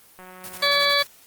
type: click train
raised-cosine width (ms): 0.5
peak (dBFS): -28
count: 133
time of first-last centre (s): 0.19-0.907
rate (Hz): 184
type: noise with tremolo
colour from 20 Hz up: white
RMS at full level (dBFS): -36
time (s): 0.44-1.07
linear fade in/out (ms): 0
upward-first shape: square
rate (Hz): 11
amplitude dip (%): 60
type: harmonic tone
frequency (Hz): 570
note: C#5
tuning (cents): +48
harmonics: 1 / 2 / 3 / 4 / 6 / 7 / 8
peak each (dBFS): -25 / -25 / -25 / -25 / -25 / -25 / -25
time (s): 0.62-1.03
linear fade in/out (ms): 10
effects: white hiss -52 dBFS RMS until 1.26 s + Opus 24 kbps